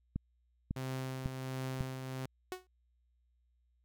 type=click train; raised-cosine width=5 ms; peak=-23 dBFS; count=4; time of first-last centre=0.16-1.808 s; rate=1.82 Hz
type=tone with tremolo; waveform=sawtooth; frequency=130.81 Hz; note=C3; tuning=in tune; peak=-32 dBFS; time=0.76-2.26 s; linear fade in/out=5 ms; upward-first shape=triangle; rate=1.4 Hz; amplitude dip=45%
type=tone with exponential decay; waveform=sawtooth; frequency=368.7 Hz; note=F#4; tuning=6 cents flat; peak=-31 dBFS; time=2.52-2.67 s; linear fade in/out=0 ms; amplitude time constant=31 ms
effects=added 60 Hz sine -70 dBFS peak until 3.84 s